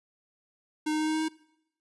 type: tone with pitch steps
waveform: square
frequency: 307 / 308.8 / 310.6 / 312.4 / 314.2 / 316 Hz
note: D#4 / D#4 / D#4 / D#4 / D#4 / D#4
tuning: -23 / -13 / -3 / +7 / +17 / +27 cents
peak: -27 dBFS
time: 0.86-1.286 s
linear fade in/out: 10 ms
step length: 71 ms
effects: noise-tail reverb RT60 0.8 s tail -22 dB re dry + resampled to 24000 Hz